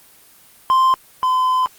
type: tone pair in turn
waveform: triangle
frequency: 1044 / 1021.9 Hz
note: C6 / C6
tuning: -4 / -41 cents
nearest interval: unison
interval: 37 cents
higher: first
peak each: -9 / -12 dBFS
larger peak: first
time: 0.7-0.94 / 1.23-1.66 s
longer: second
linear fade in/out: 0 ms
effects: white hiss -48 dBFS RMS until 1.78 s + Opus 24 kbps